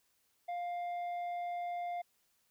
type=tone with tanh clipping; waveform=triangle; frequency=702 Hz; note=F5; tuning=9 cents sharp; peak=-37 dBFS; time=0.48-2.02 s; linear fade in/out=10 ms; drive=10 dB; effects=white hiss -75 dBFS RMS until 2.5 s